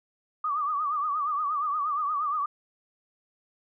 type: tone with vibrato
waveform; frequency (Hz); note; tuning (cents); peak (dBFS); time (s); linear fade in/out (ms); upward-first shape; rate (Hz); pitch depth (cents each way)
sine; 1187; D6; +18; -25; 0.44-2.46; 5; triangle; 8.5; 120
effects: none